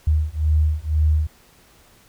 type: beating tone pair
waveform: sine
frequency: 76 / 78 Hz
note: D#2 / D#2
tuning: -40 / +5 cents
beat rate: 2 Hz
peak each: -19 dBFS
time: 0.07-1.27 s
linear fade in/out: 5 ms
effects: pink hiss -53 dBFS RMS until 2.08 s